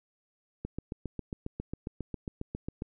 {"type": "click train", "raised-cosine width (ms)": 3, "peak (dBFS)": -22, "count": 17, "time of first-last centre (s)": [0.65, 2.821], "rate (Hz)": 7.37, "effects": []}